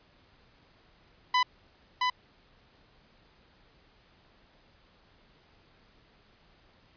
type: tone with echo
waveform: sawtooth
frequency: 1000 Hz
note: B5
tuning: 21 cents sharp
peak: -18 dBFS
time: 1.34-1.43 s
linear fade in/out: 5 ms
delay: 670 ms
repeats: 1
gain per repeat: -3 dB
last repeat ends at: 2.1 s
effects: pink hiss -62 dBFS RMS until 6.96 s + resampled to 11025 Hz